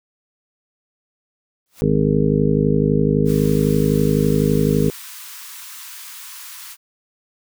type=noise with exponential growth; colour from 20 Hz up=white; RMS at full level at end=-37 dBFS; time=1.66-1.81 s; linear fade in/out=0 ms; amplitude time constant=31 ms
type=harmonic tone; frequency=51.91 Hz; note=G#1; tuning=in tune; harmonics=1 / 2 / 3 / 4 / 5 / 6 / 8 / 9; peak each=-27 / -28 / -18 / -21 / -21 / -28 / -21 / -23 dBFS; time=1.82-4.9 s; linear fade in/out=0 ms
type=high-pass noise; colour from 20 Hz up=white; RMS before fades=-36 dBFS; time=3.25-6.77 s; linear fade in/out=50 ms; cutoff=910 Hz; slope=96 dB/octave
effects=none